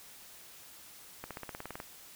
accelerating click train, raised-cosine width 0.5 ms, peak -25 dBFS, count 11, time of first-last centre 1.24-1.801 s, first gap 67 ms, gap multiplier 0.96, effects white hiss -53 dBFS RMS until 2.15 s

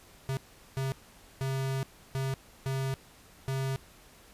square tone bursts at uneven times, 134 Hz, C3, 42 cents sharp, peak -30 dBFS, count 6, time 0.29-0.37 / 0.77-0.92 / 1.41-1.83 / 2.15-2.34 / 2.66-2.94 / 3.48-3.76 s, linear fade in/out 0 ms, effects pink hiss -56 dBFS RMS until 4.33 s + resampled to 32000 Hz

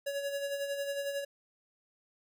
square tone with tremolo, 562 Hz, C#5, 24 cents sharp, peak -32 dBFS, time 0.06-1.25 s, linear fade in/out 10 ms, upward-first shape sine, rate 11 Hz, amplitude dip 50%, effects none

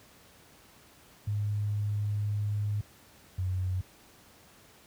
sine tone pair in turn, 103.83 / 92.5 Hz, G#2 / F#2, 0 / 0 cents, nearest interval major second, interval 200 cents, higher first, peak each -27 dBFS, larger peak neither, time 1.27-2.81 / 3.38-3.81 s, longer first, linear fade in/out 5 ms, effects pink hiss -57 dBFS RMS until 4.86 s + high-pass 60 Hz 12 dB/octave

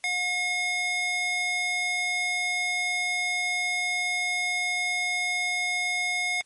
square tone with high-pass filter, 720 Hz, F#5, 47 cents flat, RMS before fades -27 dBFS, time 0.04-6.41 s, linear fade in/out 0 ms, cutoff 1600 Hz, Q 5.1, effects white hiss -63 dBFS RMS until 6.45 s + MP3 48 kbps

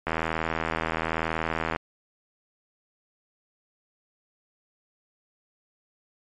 click train, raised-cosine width 0.5 ms, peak -11 dBFS, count 138, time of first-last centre 0.07-1.761 s, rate 81 Hz, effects MP3 64 kbps

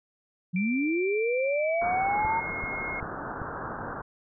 sine linear sweep, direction up, 170 to 924 Hz, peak -24 dBFS, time 0.53-2.41 s, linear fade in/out 20 ms
sine tone with pitch glide, 2349 to 2154 Hz, D7 to C7, 0 to +50 cents, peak -32 dBFS, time 0.56-3 s, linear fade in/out 2 ms, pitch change -150 cents, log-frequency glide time 1.53-2.25 s
white low-pass noise, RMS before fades -36 dBFS, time 1.81-4.02 s, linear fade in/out 10 ms, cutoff 1600 Hz, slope 96 dB/octave
click train, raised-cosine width 5 ms, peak -24 dBFS, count 4, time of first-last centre 2.25-3.417 s, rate 2.57 Hz
effects none

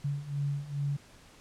sine beating tone pair, 140.9 / 143.3 Hz, C#3 / D3, +29 / -42 cents, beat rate 2.4 Hz, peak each -35 / -32 dBFS, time 0.04-0.97 s, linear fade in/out 10 ms, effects pink hiss -56 dBFS RMS until 1.4 s + low-pass 9000 Hz 12 dB/octave

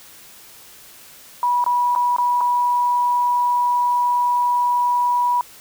sine tone with dropouts, 975 Hz, B5, 23 cents flat, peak -15 dBFS, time 1.43-5.41 s, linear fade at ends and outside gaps 1 ms, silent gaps 1.641-1.663 / 1.951-1.96 / 2.164-2.184 / 2.408-2.412 s, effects white hiss -44 dBFS RMS until 5.6 s

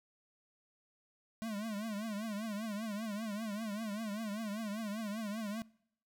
square tone with vibrato, 213.5 Hz, G#3, 48 cents sharp, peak -38 dBFS, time 1.42-5.62 s, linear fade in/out 0 ms, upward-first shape triangle, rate 5.1 Hz, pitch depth 140 cents each way, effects noise-tail reverb RT60 0.7 s tail -24 dB re dry

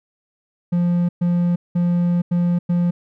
triangle tone bursts at uneven times, 174.61 Hz, F3, in tune, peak -13 dBFS, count 5, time 0.72-1.09 / 1.21-1.56 / 1.75-2.22 / 2.31-2.59 / 2.69-2.91 s, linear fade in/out 10 ms, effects none

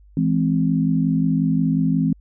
sine chord, E augmented, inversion none, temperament equal with one note detuned, 164.81 / 210.4 / 261.6 Hz, E3 / G#3 / B#3, 0 / +23 / 0 cents, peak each -19 / -23 / -20 dBFS, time 0.17-2.13 s, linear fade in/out 2 ms, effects added 50 Hz sine -46 dBFS peak until 2.2 s

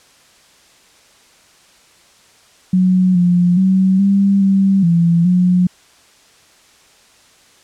sine tone with pitch steps, 184.3 / 176.7 / 189.1 / 197.6 / 194.4 / 169.3 / 180.3 Hz, F#3 / F3 / F#3 / G3 / G3 / E3 / F#3, -7 / +21 / +38 / +14 / -14 / +46 / -45 cents, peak -9 dBFS, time 2.73-5.67 s, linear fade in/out 5 ms, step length 420 ms, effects white hiss -49 dBFS RMS until 7.63 s + low-pass 8000 Hz 12 dB/octave

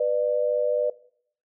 sine tone pair together, 494.8 / 598.6 Hz, B4 / D5, +3 / +33 cents, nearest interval minor third, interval 330 cents, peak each -23 dBFS, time 0-0.9 s, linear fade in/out 5 ms, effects noise-tail reverb RT60 0.6 s tail -19 dB re dry

